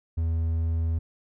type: tone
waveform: triangle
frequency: 81.9 Hz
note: E2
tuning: 11 cents flat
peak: -21 dBFS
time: 0.17-0.99 s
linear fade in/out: 10 ms
effects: none